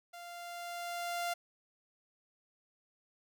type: tone with level ramp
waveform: sawtooth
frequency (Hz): 695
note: F5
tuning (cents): -9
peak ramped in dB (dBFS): -43 to -29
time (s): 0.13-1.34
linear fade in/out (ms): 10
effects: none